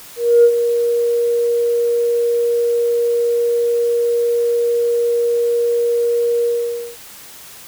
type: tone with ADSR envelope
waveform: sine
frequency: 473.1 Hz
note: A#4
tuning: 26 cents sharp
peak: -4 dBFS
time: 0.16-6.97 s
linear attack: 280 ms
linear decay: 69 ms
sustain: -9 dB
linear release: 520 ms
effects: tanh soft clip ceiling -1 dBFS + white hiss -38 dBFS RMS until 7.67 s

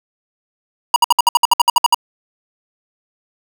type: tone bursts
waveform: square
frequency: 957 Hz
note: A#5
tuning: 45 cents sharp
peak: -7 dBFS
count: 13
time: 0.94-1.945 s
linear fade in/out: 2 ms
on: 21 ms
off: 61 ms
effects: none

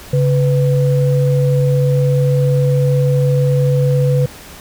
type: tone pair together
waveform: sine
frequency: 138.9 / 497.6 Hz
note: C#3 / B4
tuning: +4 / +13 cents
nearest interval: octave + minor seventh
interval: 2209 cents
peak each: -11 / -17 dBFS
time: 0.13-4.26 s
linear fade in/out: 5 ms
effects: pink hiss -36 dBFS RMS until 4.6 s

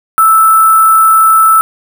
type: tone with sample-and-hold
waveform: sine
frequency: 1318.5 Hz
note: E6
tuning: in tune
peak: -3 dBFS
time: 0.18-1.61 s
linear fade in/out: 0 ms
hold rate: 11025 Hz
effects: none

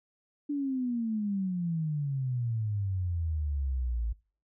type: exponential sweep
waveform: sine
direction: down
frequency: 294.4 to 54.4 Hz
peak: -28 dBFS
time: 0.49-4.13 s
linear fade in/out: 10 ms
effects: noise-tail reverb RT60 0.4 s tail -24 dB re dry

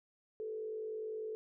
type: tone with frequency modulation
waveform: sine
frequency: 436.6 Hz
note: A4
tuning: 13 cents flat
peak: -38 dBFS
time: 0.4-1.35 s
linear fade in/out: 0 ms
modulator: 50 Hz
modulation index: 0.51
effects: none

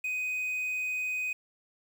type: tone with quantisation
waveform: triangle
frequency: 2503 Hz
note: D#7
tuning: 10 cents sharp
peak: -28 dBFS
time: 0.04-1.33 s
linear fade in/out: 5 ms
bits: 9
effects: none

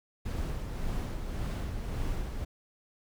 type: noise with tremolo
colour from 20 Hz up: brown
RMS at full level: -32 dBFS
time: 0.25-2.45 s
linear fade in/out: 10 ms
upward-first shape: sine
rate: 1.8 Hz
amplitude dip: 40%
effects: none

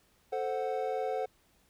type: chord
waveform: triangle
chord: F# diminished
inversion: first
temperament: equal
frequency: 440 / 523.3 / 740 Hz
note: A4 / C5 / F#5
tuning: 0 / 0 / 0 cents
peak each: -33 dBFS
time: 0.32-1.26 s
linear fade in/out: 10 ms
effects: pink hiss -68 dBFS RMS until 1.69 s

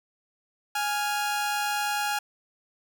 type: tone pair together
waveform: sawtooth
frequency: 830.6 / 1400.7 Hz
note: G#5 / F6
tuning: 0 / +5 cents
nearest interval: major sixth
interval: 905 cents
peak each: -23 / -28 dBFS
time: 0.75-2.19 s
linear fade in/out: 5 ms
effects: none

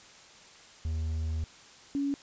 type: tone pair in turn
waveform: triangle / sine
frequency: 79.6 / 281.1 Hz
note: D#2 / C#4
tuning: +40 / +24 cents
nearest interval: octave + minor seventh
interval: 2184 cents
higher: second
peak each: -27 dBFS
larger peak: neither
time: 0.85-1.44 / 1.95-2.14 s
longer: first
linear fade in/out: 0 ms
effects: white hiss -53 dBFS RMS until 2.22 s + resampled to 16000 Hz

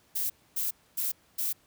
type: noise bursts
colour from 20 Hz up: violet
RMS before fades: -30 dBFS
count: 4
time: 0.15-1.53 s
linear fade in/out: 10 ms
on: 150 ms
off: 260 ms
effects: pink hiss -64 dBFS RMS until 1.66 s + high-pass 60 Hz 12 dB/octave

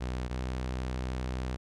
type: tone pair in turn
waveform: sawtooth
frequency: 62.6 / 63.4 Hz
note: B1 / B1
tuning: +24 / +46 cents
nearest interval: unison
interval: 22 cents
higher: second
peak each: -28 dBFS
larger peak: neither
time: 0-0.29 / 0.29-1.57 s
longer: second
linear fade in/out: 20 ms
effects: low-pass 7000 Hz 12 dB/octave

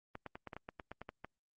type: clicks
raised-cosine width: 0.5 ms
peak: -29 dBFS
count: 12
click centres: 0.154 / 0.263 / 0.355 / 0.473 / 0.532 / 0.566 / 0.689 / 0.798 / 0.916 / 1.016 / 1.091 / 1.246 s
effects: Opus 32 kbps

